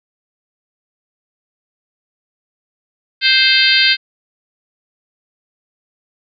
harmonic tone, 523.3 Hz, C5, in tune, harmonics 3 / 4 / 5 / 6 / 7 / 8 / 9, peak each -17 / -17 / -17 / -17 / -17 / -17 / -17 dBFS, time 3.21-3.97 s, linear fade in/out 50 ms, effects none

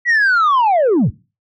sine linear sweep, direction down, 1965 to 63.8 Hz, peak -8 dBFS, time 0.05-1.11 s, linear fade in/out 50 ms, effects noise-tail reverb RT60 0.3 s tail -20 dB re dry + tanh soft clip ceiling -9 dBFS

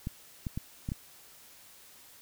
clicks, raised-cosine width 5 ms, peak -21 dBFS, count 5, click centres 0.071 / 0.468 / 0.575 / 0.889 / 0.919 s, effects white hiss -55 dBFS RMS until 2.21 s

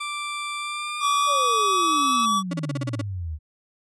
20% pulse tone with pitch glide, 1174.7 to 1288.4 Hz, D6 to E6, 0 to -40 cents, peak -23 dBFS, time 0-2.26 s, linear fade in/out 10 ms, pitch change +160 cents, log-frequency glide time 0.58-2.13 s
square tone with vibrato, 1146 Hz, D6, 43 cents flat, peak -20 dBFS, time 1-2.43 s, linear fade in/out 50 ms, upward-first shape triangle, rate 9.8 Hz, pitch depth 9 cents each way
sine exponential sweep, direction down, 602 to 73.42 Hz, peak -27 dBFS, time 1.26-3.39 s, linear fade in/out 50 ms
35% pulse tone bursts, 283.3 Hz, C#4, 38 cents sharp, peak -24 dBFS, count 9, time 2.51-3.015 s, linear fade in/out 5 ms, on 25 ms, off 35 ms
effects resampled to 22050 Hz

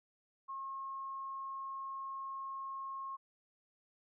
sine tone, 1080 Hz, C#6, 45 cents flat, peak -40 dBFS, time 0.48-3.17 s, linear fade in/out 20 ms, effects none

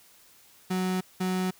35% pulse tone pair in turn, 185 / 185 Hz, F#3 / F#3, 0 / 0 cents, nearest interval unison, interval 0 cents, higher neither, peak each -24 / -24 dBFS, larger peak neither, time 0.7-1.01 / 1.2-1.51 s, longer neither, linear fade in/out 10 ms, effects white hiss -57 dBFS RMS until 1.59 s

